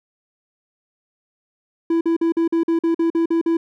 triangle tone bursts, 332 Hz, E4, 12 cents sharp, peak -13 dBFS, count 11, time 1.9-3.57 s, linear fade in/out 5 ms, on 110 ms, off 46 ms, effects none

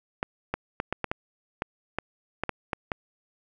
clicks, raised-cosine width 0.5 ms, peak -12 dBFS, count 12, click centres 0.229 / 0.54 / 0.801 / 0.926 / 1.043 / 1.115 / 1.621 / 1.986 / 2.436 / 2.493 / 2.732 / 2.918 s, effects none

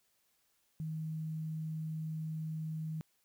sine tone with quantisation, 157.8 Hz, D#3, 25 cents sharp, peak -36 dBFS, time 0.8-3.01 s, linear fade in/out 0 ms, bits 11, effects white hiss -75 dBFS RMS until 3.24 s

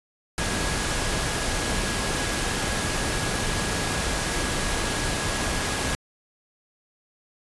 sine tone in noise, 1660 Hz, G#6, 1 cent flat, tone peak -36 dBFS, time 0.38-5.95 s, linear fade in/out 0 ms, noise pink, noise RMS -26 dBFS, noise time 0.38-5.95 s, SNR -13 dB, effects resampled to 24000 Hz

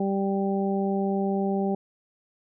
harmonic tone, 196 Hz, G3, in tune, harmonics 1 / 2 / 3 / 4, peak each -25 / -28 / -34 / -32 dBFS, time 0-1.75 s, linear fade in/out 5 ms, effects none

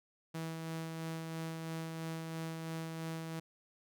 sawtooth tone with tremolo, 162.5 Hz, E3, 24 cents flat, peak -34 dBFS, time 0.34-3.4 s, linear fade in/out 10 ms, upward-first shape sine, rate 3 Hz, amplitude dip 30%, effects none

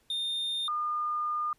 triangle / sine tone pair in turn, 3637 / 1213.7 Hz, A#7 / D#6, -43 / -43 cents, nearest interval octave + perfect fifth, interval 1900 cents, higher first, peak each -28 dBFS, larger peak neither, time 0.1-0.68 / 0.68-1.53 s, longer second, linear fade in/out 2 ms, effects pink hiss -68 dBFS RMS until 1.58 s + resampled to 32000 Hz

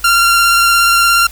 sawtooth tone with vibrato, 1381 Hz, F6, 20 cents flat, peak -4 dBFS, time 0.04-1.27 s, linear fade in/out 5 ms, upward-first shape sine, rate 17 Hz, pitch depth 13 cents each way, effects added 50 Hz sine -32 dBFS peak until 1.31 s + white hiss -36 dBFS RMS until 1.31 s

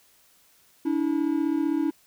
triangle tone pair together, 287.8 / 323.4 Hz, D4 / E4, -35 / -33 cents, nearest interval major second, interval 202 cents, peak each -23 dBFS, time 0.85-1.91 s, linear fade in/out 10 ms, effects white hiss -60 dBFS RMS until 2.06 s

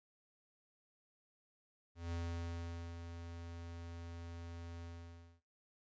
square tone with ADSR envelope, 84.8 Hz, E2, 50 cents sharp, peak -39 dBFS, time 1.95-5.41 s, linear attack 170 ms, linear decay 840 ms, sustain -8 dB, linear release 580 ms, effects noise-tail reverb RT60 0.3 s tail -21 dB re dry + resampled to 16000 Hz

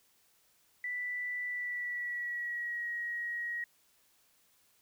sine tone with pitch glide, 1975.5 to 1896.1 Hz, B6 to A#6, 0 to +29 cents, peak -34 dBFS, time 0.84-3.64 s, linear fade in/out 2 ms, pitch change -71 cents, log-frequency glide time 1.46-2.88 s, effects white hiss -69 dBFS RMS until 4.81 s

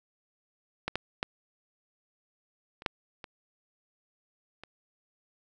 clicks, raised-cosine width 0.3 ms, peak -14 / -13 / -13 / -29 / -11 / -25 / -28 dBFS, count 7, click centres 0.88 / 0.956 / 1.229 / 2.821 / 2.862 / 3.242 / 4.636 s, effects none

